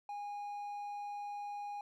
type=tone; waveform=triangle; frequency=820 Hz; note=G#5; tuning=22 cents flat; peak=-38 dBFS; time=0.09-1.81 s; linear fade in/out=2 ms; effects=none